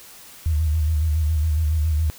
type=tone with vibrato; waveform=sine; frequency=77.78 Hz; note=D#2; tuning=in tune; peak=-17 dBFS; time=0.46-2.1 s; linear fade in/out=0 ms; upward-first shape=square; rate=7.2 Hz; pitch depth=60 cents each way; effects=white hiss -44 dBFS RMS until 2.18 s